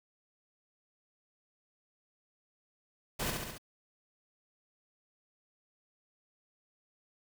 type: noise with echo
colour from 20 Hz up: pink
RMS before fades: -35 dBFS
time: 3.19-3.31 s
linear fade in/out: 10 ms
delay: 68 ms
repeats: 4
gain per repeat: -3 dB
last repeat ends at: 3.582 s
effects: none